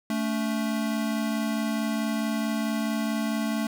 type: tone pair together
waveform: square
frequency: 220.1 / 284.7 Hz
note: A3 / C#4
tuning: +1 / +46 cents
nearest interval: major third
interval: 445 cents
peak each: -27 / -32 dBFS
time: 0.1-3.67 s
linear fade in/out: 2 ms
effects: none